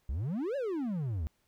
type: exponential two-way sweep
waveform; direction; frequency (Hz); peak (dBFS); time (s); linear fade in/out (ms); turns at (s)
triangle; up then down; 58.27 to 587.3 to 70.1; -29; 0.09-1.27; 0; 0.56
effects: pink hiss -74 dBFS RMS until 1.47 s